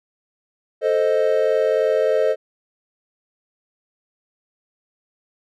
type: chord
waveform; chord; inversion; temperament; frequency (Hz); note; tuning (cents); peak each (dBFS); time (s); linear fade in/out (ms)
triangle; A diminished; none; equal; 440 / 523.3 / 622.3; A4 / C5 / Eb5; 0 / 0 / 0; -18; 0.81-2.36; 50
effects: none